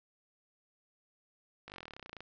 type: slowing click train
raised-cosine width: 0.3 ms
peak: -30 dBFS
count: 20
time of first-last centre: 1.68-2.206 s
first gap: 19 ms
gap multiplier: 1.04
effects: resampled to 16000 Hz + 10-bit